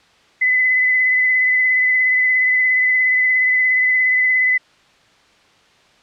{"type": "tone with vibrato", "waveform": "sine", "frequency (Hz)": 2017, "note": "B6", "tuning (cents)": 36, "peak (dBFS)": -12, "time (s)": [0.41, 4.58], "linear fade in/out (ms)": 10, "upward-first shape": "triangle", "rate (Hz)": 17, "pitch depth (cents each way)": 23, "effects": ["white hiss -52 dBFS RMS until 6.02 s", "low-pass 4000 Hz 12 dB/octave"]}